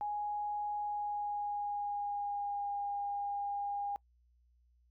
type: tone with pitch glide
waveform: sine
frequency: 830 to 810.1 Hz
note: G#5 to G#5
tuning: -1 to -43 cents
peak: -34 dBFS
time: 0.01-3.96 s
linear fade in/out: 0 ms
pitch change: -42 cents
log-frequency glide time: 0.78-2.77 s
effects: noise-tail reverb RT60 0.1 s tail -24 dB re dry + added 60 Hz sine -66 dBFS peak until 4.9 s